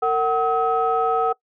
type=tone cluster; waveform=sine; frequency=457.6 / 750 / 1279 Hz; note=A#4 / F#5 / D#6; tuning=-32 / +23 / +47 cents; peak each=-21 / -20 / -22 dBFS; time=0.02-1.33 s; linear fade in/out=10 ms; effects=noise-tail reverb RT60 0.1 s tail -22 dB re dry + tanh soft clip ceiling -9 dBFS